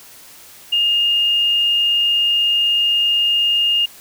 sine tone, 2832 Hz, F7, 23 cents sharp, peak -13 dBFS, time 0.72-3.86 s, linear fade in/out 10 ms, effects white hiss -42 dBFS RMS until 4 s

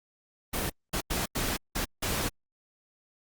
pink noise bursts at uneven times, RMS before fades -30 dBFS, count 6, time 0.53-0.7 / 0.93-1.01 / 1.1-1.26 / 1.35-1.57 / 1.75-1.85 / 2.02-2.29 s, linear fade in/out 10 ms, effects Opus 32 kbps

